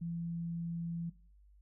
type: tone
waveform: sine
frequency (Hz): 168.7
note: E3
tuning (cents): +40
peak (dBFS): -36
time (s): 0.01-1.1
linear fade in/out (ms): 10
effects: noise-tail reverb RT60 0.4 s tail -18 dB re dry + added 50 Hz sine -59 dBFS peak until 1.61 s